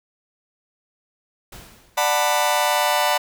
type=noise with exponential decay; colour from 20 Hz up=pink; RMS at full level=-38 dBFS; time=1.52-2.35 s; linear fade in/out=5 ms; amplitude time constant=180 ms
type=chord; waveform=sawtooth; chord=B minor seventh; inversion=first; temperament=just; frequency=592.7 / 740.8 / 889 / 987.8 Hz; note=D5 / F#5 / A5 / B5; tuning=+16 / +2 / +18 / 0 cents; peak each=-19 dBFS; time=1.97-3.18 s; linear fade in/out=10 ms
effects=none